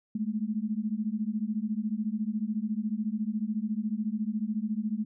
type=beating tone pair; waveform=sine; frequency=207.7 / 221.7 Hz; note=G#3 / A3; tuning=0 / +13 cents; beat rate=14 Hz; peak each=-31 dBFS; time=0.15-5.05 s; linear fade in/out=5 ms; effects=none